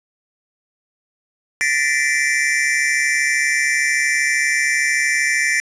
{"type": "tone cluster", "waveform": "square", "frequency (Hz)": [1767, 1900, 2048, 2336], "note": ["A6", "A#6", "C7", "D7"], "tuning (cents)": [7, 33, -38, -10], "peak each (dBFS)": -22, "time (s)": [1.61, 5.6], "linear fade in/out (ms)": 0, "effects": ["resampled to 22050 Hz", "7-bit"]}